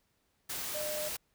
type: tone in noise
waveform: sine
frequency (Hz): 605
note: D#5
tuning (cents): -49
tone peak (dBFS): -36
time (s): 0.74-1.09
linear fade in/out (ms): 10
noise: white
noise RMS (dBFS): -38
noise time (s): 0.49-1.17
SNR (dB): -1
effects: pink hiss -75 dBFS RMS until 1.34 s